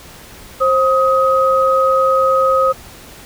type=tone pair together; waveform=sine; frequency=530 / 1260.6 Hz; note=C5 / D#6; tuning=+22 / +22 cents; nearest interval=octave + minor third; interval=1500 cents; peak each=-13 dBFS; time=0.6-2.73 s; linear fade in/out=20 ms; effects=pink hiss -38 dBFS RMS until 3.25 s